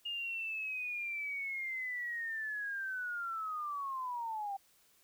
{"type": "linear sweep", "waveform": "sine", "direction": "down", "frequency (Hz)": [2844, 775], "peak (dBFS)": -36, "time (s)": [0.05, 4.57], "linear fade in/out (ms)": 10, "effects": ["white hiss -68 dBFS RMS until 5.03 s"]}